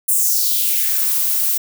violet noise with high-pass filter sweep, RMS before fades -17 dBFS, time 0.08-1.58 s, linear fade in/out 10 ms, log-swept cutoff 9400 to 400 Hz, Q 3, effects none

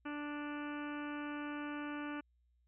harmonic tone, 293.7 Hz, D4, in tune, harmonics 1 / 2 / 3 / 4 / 5 / 6 / 7 / 8 / 9 / 10, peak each -41 / -52 / -51 / -50 / -49 / -54 / -63 / -55 / -56 / -60 dBFS, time 0.05-2.21 s, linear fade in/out 10 ms, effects added 60 Hz sine -70 dBFS peak until 2.67 s

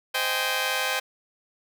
10% pulse chord, Ab major seventh, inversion first, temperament just, 519.1 / 623 / 778.7 / 830.6 Hz, C5 / Eb5 / G5 / Ab5, -14 / +2 / -12 / 0 cents, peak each -21 / -24 / -22 / -24 dBFS, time 0.14-1 s, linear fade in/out 10 ms, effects none

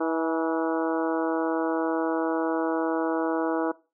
harmonic tone with a mistuned harmonic, 162.1 Hz, E3, 29 cents flat, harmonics 2 / 3 / 4 / 5 / 6 / 7 / 8 / 9, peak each -26 / -30 / -32 / -34 / -36 / -37 / -38 / -39 dBFS, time 0-3.72 s, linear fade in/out 10 ms, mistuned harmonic 5, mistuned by +45 cents, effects noise-tail reverb RT60 0.3 s tail -20 dB re dry

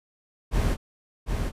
brown noise with echo, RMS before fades -23 dBFS, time 0.51-0.77 s, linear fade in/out 50 ms, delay 750 ms, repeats 1, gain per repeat -4 dB, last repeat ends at 1.52 s, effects resampled to 32000 Hz

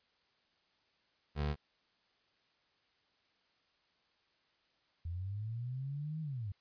25% pulse tone, 73.8 Hz, D2, 9 cents sharp, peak -29 dBFS, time 1.35-1.56 s, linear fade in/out 50 ms
sine linear two-way sweep, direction up then down, 81.7 to 160 to 92.8 Hz, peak -37 dBFS, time 5.05-6.52 s, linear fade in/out 5 ms, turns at 6.21 s
effects white hiss -74 dBFS RMS until 6.6 s + resampled to 11025 Hz

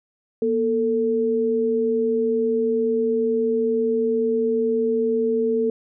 sine tone pair together, 237.4 / 446.3 Hz, A#3 / A4, +32 / +25 cents, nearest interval major seventh, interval 1093 cents, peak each -24 / -19 dBFS, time 0.42-5.7 s, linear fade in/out 2 ms, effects none

